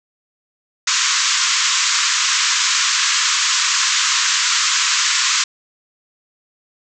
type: band-pass noise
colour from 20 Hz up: white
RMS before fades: -17 dBFS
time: 0.87-5.44 s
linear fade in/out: 5 ms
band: 1000 to 7500 Hz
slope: 96 dB/octave
effects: none